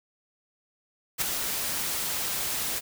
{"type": "noise with ADSR envelope", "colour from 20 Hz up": "white", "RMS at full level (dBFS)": -24, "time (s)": [1.18, 2.81], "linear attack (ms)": 35, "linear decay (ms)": 10, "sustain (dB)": -6, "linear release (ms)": 35, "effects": []}